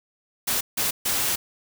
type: noise bursts at uneven times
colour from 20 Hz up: white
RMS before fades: -24 dBFS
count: 3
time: 0.47-0.61 / 0.77-0.91 / 1.05-1.36 s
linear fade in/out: 10 ms
effects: none